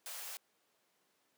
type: high-pass noise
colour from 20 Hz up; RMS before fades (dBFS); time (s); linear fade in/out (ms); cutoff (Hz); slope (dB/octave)
white; -45; 0.06-0.37; 0; 460; 48
effects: pink hiss -75 dBFS RMS until 1.37 s + high-pass 300 Hz 12 dB/octave